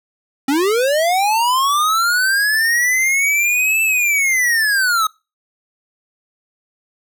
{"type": "linear two-way sweep", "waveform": "square", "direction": "up then down", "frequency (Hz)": [261.6, 2654, 1257], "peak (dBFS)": -14, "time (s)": [0.48, 5.07], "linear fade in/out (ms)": 5, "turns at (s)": 3.82, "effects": ["noise-tail reverb RT60 0.3 s tail -26 dB re dry"]}